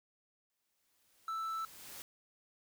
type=noise with exponential growth; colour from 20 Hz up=white; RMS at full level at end=-47 dBFS; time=0.5-2.02 s; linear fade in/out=0 ms; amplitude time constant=330 ms
type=tone; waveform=triangle; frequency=1321 Hz; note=E6; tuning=3 cents sharp; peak=-34 dBFS; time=1.28-1.65 s; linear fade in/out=2 ms
effects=none